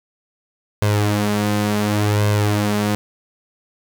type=tone with flanger; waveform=sawtooth; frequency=104.2 Hz; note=G#2; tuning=6 cents sharp; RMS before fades=-18 dBFS; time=0.82-2.95 s; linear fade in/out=0 ms; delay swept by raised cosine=1.9 to 5.7 ms; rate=0.69 Hz; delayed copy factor=+0.6; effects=none